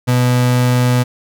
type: tone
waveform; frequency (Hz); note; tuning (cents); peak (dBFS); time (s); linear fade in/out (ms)
35% pulse; 124.2; B2; +10; -9; 0.07-1.04; 20
effects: none